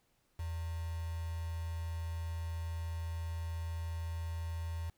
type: tone with quantisation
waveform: sine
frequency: 83 Hz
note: E2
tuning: 12 cents sharp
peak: -36 dBFS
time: 0.39-4.9 s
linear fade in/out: 5 ms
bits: 8
effects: pink hiss -75 dBFS RMS until 4.97 s